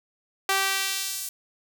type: tone with high-pass filter sweep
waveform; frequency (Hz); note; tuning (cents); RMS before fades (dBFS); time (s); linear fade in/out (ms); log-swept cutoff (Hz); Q
sawtooth; 388.2; G4; -17; -27; 0.49-1.29; 2; 890 to 8400; 0.74
effects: none